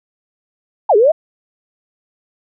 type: exponential two-way sweep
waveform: sine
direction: down then up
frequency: 956 to 392.2 to 669 Hz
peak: -7 dBFS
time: 0.89-1.12 s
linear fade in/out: 10 ms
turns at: 0.96 s
effects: none